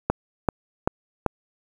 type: click train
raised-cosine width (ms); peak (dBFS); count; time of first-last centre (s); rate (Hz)
1; -5; 4; 0.1-1.263; 2.58
effects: 7-bit